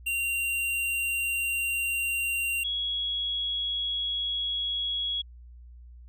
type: tone pair in turn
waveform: square / sine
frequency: 2766 / 3334 Hz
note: F7 / G#7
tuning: -17 / +6 cents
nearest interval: minor third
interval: 323 cents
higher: second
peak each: -27 dBFS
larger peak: neither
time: 0.06-2.64 / 2.64-5.22 s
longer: neither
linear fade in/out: 10 ms
effects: added 60 Hz sine -45 dBFS peak until 6.08 s